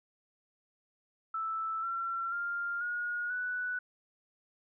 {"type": "tone with pitch steps", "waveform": "sine", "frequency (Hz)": [1318.5, 1357.9, 1398.5, 1440.3, 1483.4], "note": ["E6", "F6", "F6", "F#6", "F#6"], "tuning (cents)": [0, -49, 2, -47, 4], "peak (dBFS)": -32, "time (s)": [1.34, 3.79], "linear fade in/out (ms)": 5, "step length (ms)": 490, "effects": []}